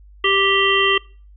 harmonic tone, 392 Hz, G4, in tune, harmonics 1 / 3 / 5 / 7 / 8, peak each -20 / -20 / -20 / -20 / -20 dBFS, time 0.24-0.98 s, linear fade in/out 5 ms, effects noise-tail reverb RT60 0.4 s tail -24 dB re dry + added 50 Hz sine -42 dBFS peak until 1.36 s

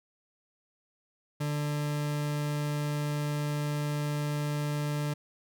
40% pulse tone, 147.6 Hz, D3, 9 cents sharp, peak -28 dBFS, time 1.4-5.14 s, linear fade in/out 10 ms, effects none

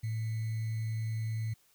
sine tone with sample-and-hold, 111.2 Hz, A2, 19 cents sharp, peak -31 dBFS, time 0.03-1.54 s, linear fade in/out 10 ms, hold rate 2100 Hz, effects white hiss -67 dBFS RMS until 1.74 s

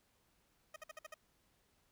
15% pulse tone bursts, 623 Hz, D#5, 2 cents sharp, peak -40 dBFS, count 6, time 0.74-1.142 s, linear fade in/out 5 ms, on 22 ms, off 54 ms, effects pink hiss -75 dBFS RMS until 1.91 s

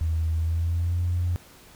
sine tone with pitch glide, 80.7 to 88 Hz, E2 to F2, -36 to +14 cents, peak -21 dBFS, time 0.01-1.36 s, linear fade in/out 0 ms, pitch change +150 cents, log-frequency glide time 0.37-1.03 s, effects tanh soft clip ceiling -17 dBFS + pink hiss -51 dBFS RMS until 1.75 s

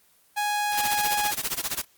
sawtooth tone, 830.6 Hz, G#5, in tune, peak -20 dBFS, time 0.36-1.32 s, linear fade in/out 20 ms
white noise with tremolo, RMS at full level -26 dBFS, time 0.71-1.85 s, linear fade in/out 50 ms, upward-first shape sine, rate 15 Hz, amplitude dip 90%
effects white hiss -61 dBFS RMS until 1.97 s + Opus 24 kbps

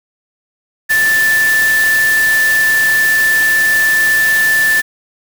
sine tone in noise, 1760 Hz, A6, in tune, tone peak -9 dBFS, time 0.89-4.82 s, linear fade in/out 20 ms, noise white, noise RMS -21 dBFS, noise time 0.89-4.82 s, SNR +9 dB, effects none

